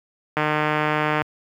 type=click train; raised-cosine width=0.5 ms; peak=-6 dBFS; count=130; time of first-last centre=0.37-1.219 s; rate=152 Hz; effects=high-pass 80 Hz 12 dB/octave + 8-bit